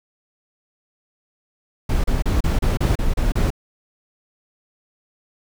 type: noise bursts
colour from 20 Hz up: brown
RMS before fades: -18 dBFS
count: 9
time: 1.89-3.504 s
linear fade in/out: 5 ms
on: 150 ms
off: 33 ms
effects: none